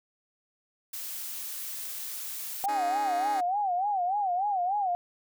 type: noise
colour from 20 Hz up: blue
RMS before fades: -37 dBFS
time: 0.93-2.66 s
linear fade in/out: 5 ms
type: tone with vibrato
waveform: sine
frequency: 766 Hz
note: G5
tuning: 40 cents flat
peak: -25 dBFS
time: 2.64-4.95 s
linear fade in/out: 0 ms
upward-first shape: sine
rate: 3.4 Hz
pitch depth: 150 cents each way
type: chord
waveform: 10% pulse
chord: C# suspended second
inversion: none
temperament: just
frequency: 277.2 / 311.8 / 415.8 Hz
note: C#4 / D#4 / G#4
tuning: 0 / +4 / +2 cents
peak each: -34 / -30 / -35 dBFS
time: 2.68-3.41 s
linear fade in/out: 10 ms
effects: none